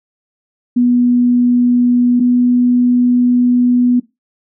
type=tone pair in turn; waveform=sine; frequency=244.4 / 245.8 Hz; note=B3 / B3; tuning=-18 / -8 cents; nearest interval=unison; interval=10 cents; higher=second; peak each=-8 dBFS; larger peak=neither; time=0.76-2.2 / 2.2-4 s; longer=second; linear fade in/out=10 ms; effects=noise-tail reverb RT60 0.2 s tail -18 dB re dry